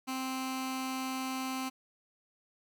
15% pulse tone with notch filter, 261.6 Hz, C4, in tune, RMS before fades -36 dBFS, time 0.07-1.7 s, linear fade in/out 20 ms, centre 550 Hz, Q 1.3, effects none

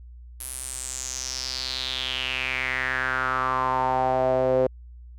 sawtooth tone with band-pass filter sweep, 129.6 Hz, C3, 16 cents flat, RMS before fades -26 dBFS, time 0.4-4.67 s, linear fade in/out 5 ms, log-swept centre 11000 to 490 Hz, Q 5.3, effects added 60 Hz sine -41 dBFS peak until 5.18 s

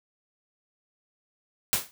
white noise with exponential decay, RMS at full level -20 dBFS, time 1.73-1.91 s, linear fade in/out 0 ms, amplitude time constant 39 ms, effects none

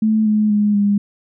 sine tone with pitch steps, 217.8 / 212.8 / 208 / 203.2 Hz, A3 / G#3 / G#3 / G#3, -17 / +42 / +3 / -38 cents, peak -12 dBFS, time 0.02-0.98 s, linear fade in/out 5 ms, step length 240 ms, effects none

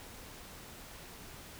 silence, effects pink hiss -50 dBFS RMS until 1.59 s

